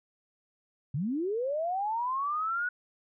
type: linear sweep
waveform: sine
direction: up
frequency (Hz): 123.47 to 1480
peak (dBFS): -28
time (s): 0.94-2.69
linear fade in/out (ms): 5
effects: none